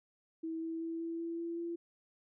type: tone with pitch steps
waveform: sine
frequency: 324.6 / 327 / 329.5 / 332 / 334.5 / 337 / 339.6 Hz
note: E4 / E4 / E4 / E4 / E4 / E4 / F4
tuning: -27 / -14 / -1 / +12 / +25 / +38 / -48 cents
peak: -36 dBFS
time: 0.43-1.76 s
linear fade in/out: 10 ms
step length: 190 ms
effects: none